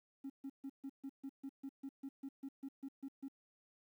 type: tone bursts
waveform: triangle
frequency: 272.6 Hz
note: C#4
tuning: 29 cents flat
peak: -39 dBFS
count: 16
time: 0.24-3.284 s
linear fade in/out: 10 ms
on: 59 ms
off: 140 ms
effects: tanh soft clip ceiling -39 dBFS + 12-bit